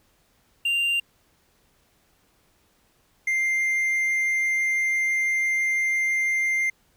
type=tone pair in turn; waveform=triangle; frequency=2784 / 2098 Hz; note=F7 / C7; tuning=-6 / +4 cents; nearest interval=perfect fourth; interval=490 cents; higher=first; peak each=-19 dBFS; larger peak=neither; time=0.65-1 / 3.27-6.7 s; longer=second; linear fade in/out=5 ms; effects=pink hiss -64 dBFS RMS until 6.96 s